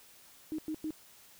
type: tone bursts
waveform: sine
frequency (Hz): 311.5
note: D#4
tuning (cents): +2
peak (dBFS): -33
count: 3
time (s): 0.52-0.906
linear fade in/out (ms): 0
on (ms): 64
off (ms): 97
effects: white hiss -58 dBFS RMS until 1.39 s